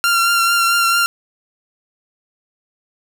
sawtooth tone with vibrato, 1379 Hz, F6, 22 cents flat, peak -9 dBFS, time 0.04-1.06 s, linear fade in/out 0 ms, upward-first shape triangle, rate 4.5 Hz, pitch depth 25 cents each way, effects none

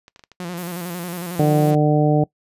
clicks, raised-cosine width 0.2 ms, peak -26 dBFS, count 9, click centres 0.081 / 0.161 / 0.194 / 0.238 / 0.317 / 0.427 / 0.523 / 0.695 / 0.805 s
sawtooth tone with vibrato, 175.2 Hz, F3, 6 cents sharp, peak -23 dBFS, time 0.4-1.75 s, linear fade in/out 2 ms, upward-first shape square, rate 11 Hz, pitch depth 54 cents each way
violet noise, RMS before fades -35 dBFS, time 0.57-1.71 s, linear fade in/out 5 ms
harmonic tone, 150 Hz, D3, 37 cents sharp, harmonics 1 / 2 / 3 / 4 / 5, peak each -16 / -19 / -21 / -22 / -23 dBFS, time 1.39-2.24 s, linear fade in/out 5 ms
effects noise-tail reverb RT60 0.1 s tail -22 dB re dry + resampled to 32000 Hz

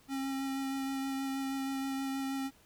square tone with vibrato, 270 Hz, C#4, 45 cents flat, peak -34 dBFS, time 0.08-2.51 s, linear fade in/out 50 ms, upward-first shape sine, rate 6.3 Hz, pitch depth 13 cents each way, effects pink hiss -63 dBFS RMS until 2.65 s

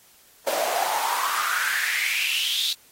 pink noise with high-pass filter sweep, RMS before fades -25 dBFS, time 0.47-2.73 s, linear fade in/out 2 ms, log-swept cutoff 550 to 3900 Hz, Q 7.6, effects white hiss -55 dBFS RMS until 2.91 s + AAC 48 kbps

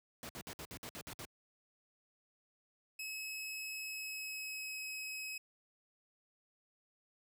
pink noise bursts, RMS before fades -46 dBFS, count 9, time 0.23-1.251 s, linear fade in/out 0 ms, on 61 ms, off 59 ms
sawtooth tone with pitch glide, 2573 to 2554 Hz, E7 to D#7, -43 to +45 cents, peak -38 dBFS, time 2.99-5.38 s, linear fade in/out 5 ms, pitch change -12 cents, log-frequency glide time 3.8-4.79 s
effects high-pass 80 Hz 12 dB/octave

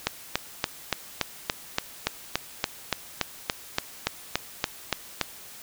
click train, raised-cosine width 0.2 ms, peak -5 dBFS, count 19, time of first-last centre 0.07-5.213 s, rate 3.5 Hz, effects white hiss -45 dBFS RMS until 5.62 s

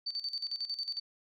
sine tone with tremolo, 4564 Hz, C#8, 50 cents sharp, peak -32 dBFS, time 0.06-1 s, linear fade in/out 10 ms, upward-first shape square, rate 11 Hz, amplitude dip 75%, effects none

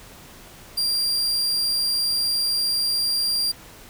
40% pulse tone, 4761 Hz, D8, 23 cents sharp, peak -19 dBFS, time 0.77-3.52 s, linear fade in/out 10 ms, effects pink hiss -45 dBFS RMS until 3.89 s

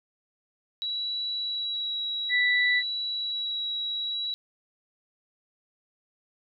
sine tone with vibrato, 3902 Hz, B7, 22 cents flat, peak -28 dBFS, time 0.82-4.34 s, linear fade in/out 0 ms, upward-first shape sine, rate 0.59 Hz, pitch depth 10 cents each way
sine tone, 1975.5 Hz, B6, in tune, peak -21 dBFS, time 2.29-2.83 s, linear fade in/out 50 ms
effects none

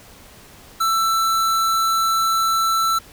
square tone, 1331 Hz, E6, 16 cents sharp, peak -17 dBFS, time 0.8-2.99 s, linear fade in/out 10 ms, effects pink hiss -45 dBFS RMS until 3.12 s

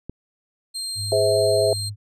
click, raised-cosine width 3 ms, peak -19 dBFS, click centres 0.096 s
30% pulse tone, 4186 Hz, C8, in tune, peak -24 dBFS, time 0.74-1.9 s, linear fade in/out 20 ms
sine tone with vibrato, 103.83 Hz, G#2, in tune, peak -28 dBFS, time 0.95-1.96 s, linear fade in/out 50 ms, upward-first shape square, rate 12 Hz, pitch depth 10 cents each way
sine chord, Ab augmented, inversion none, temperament just, 415.3 / 519.1 / 648.9 Hz, Ab4 / C5 / E5, 0 / -14 / -27 cents, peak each -21 / -22 / -19 dBFS, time 1.12-1.73 s, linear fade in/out 2 ms
effects resampled to 32000 Hz

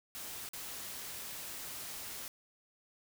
white noise with dropouts, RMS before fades -44 dBFS, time 0.15-2.28 s, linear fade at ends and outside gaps 0 ms, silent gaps 0.489-0.534 s, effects none

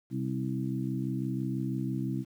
harmonic tone with a mistuned harmonic, 66 Hz, C2, 16 cents sharp, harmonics 2 / 3 / 4 / 5, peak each -33 / -35 / -36 / -37 dBFS, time 0.1-2.25 s, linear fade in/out 50 ms, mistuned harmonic 5, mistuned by -28 cents, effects 10-bit

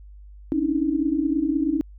sine tone cluster, 273.5 / 289.8 / 319.5 Hz, C#4 / D4 / D#4, -23 / -23 / +46 cents, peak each -26 / -24 / -23 dBFS, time 0.52-1.81 s, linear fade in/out 0 ms, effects added 50 Hz sine -41 dBFS peak until 1.98 s

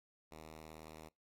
5% pulse tone, 78.7 Hz, D#2, 20 cents sharp, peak -40 dBFS, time 0.31-1.09 s, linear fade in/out 10 ms, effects noise-tail reverb RT60 0.2 s tail -26 dB re dry + AAC 48 kbps

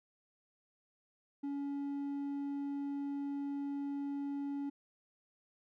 sine tone with hard clipping, 282 Hz, C#4, 30 cents sharp, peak -37 dBFS, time 1.43-4.7 s, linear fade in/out 10 ms, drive 3 dB, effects none

